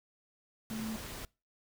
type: tone in noise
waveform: sine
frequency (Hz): 220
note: A3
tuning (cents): 0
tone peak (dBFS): -36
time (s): 0.71-0.96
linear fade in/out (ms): 0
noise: pink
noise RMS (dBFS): -44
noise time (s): 0.7-1.25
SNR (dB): +5
effects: noise-tail reverb RT60 0.3 s tail -25 dB re dry